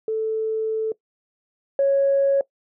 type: tone pair in turn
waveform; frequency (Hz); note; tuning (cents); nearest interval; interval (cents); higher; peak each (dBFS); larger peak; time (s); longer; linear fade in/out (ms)
sine; 440 / 552.5; A4 / C#5; 0 / -6; major third; 394; second; -20 / -14; second; 0.08-0.92 / 1.79-2.41; first; 2
effects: noise-tail reverb RT60 0.1 s tail -20 dB re dry + tanh soft clip ceiling -11 dBFS